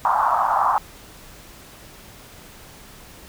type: band-pass noise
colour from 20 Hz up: white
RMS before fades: -19 dBFS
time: 0.05-0.78 s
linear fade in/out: 0 ms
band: 740 to 1200 Hz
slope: 48 dB/octave
effects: pink hiss -44 dBFS RMS until 3.28 s